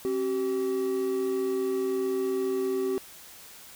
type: tone pair together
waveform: triangle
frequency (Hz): 267.5 / 382.8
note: C4 / G4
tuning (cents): +38 / -41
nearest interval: tritone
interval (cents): 621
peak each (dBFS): -31 / -24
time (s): 0.05-2.98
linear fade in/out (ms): 0
effects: white hiss -48 dBFS RMS until 3.75 s